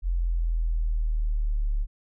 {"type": "exponential sweep", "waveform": "sine", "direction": "down", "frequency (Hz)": [43.65, 35.78], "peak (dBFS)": -22, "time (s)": [0.02, 1.87], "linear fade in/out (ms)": 50, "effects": []}